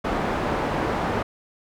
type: low-pass noise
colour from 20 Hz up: white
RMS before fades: -25 dBFS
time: 0.04-1.23 s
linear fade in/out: 10 ms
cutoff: 920 Hz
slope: 12 dB/octave
effects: none